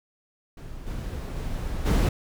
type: noise with level steps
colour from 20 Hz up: brown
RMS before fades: -39 / -32 / -30 / -19 dBFS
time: 0.57-2.09 s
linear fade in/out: 5 ms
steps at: 0.86 / 1.35 / 1.85 s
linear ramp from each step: 20 ms
effects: none